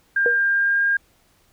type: tone with pitch glide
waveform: sine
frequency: 1600 to 1613 Hz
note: G6 to G6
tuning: +35 to +49 cents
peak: -16 dBFS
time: 0.16-0.97 s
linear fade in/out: 5 ms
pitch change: +14 cents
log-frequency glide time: 0.5-0.83 s
type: tone with exponential decay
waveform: sine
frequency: 477.8 Hz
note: A#4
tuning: 43 cents sharp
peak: -15 dBFS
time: 0.26-0.42 s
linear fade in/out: 1 ms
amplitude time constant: 33 ms
effects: pink hiss -60 dBFS RMS until 1.52 s